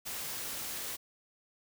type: noise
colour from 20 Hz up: white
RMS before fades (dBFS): -39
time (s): 0.05-0.97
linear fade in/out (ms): 20
effects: none